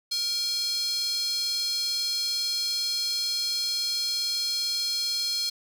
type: tone with high-pass filter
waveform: square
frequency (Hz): 468.9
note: A#4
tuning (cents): +10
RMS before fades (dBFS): -28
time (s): 0.11-5.5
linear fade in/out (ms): 10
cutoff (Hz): 4400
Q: 7.5
effects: none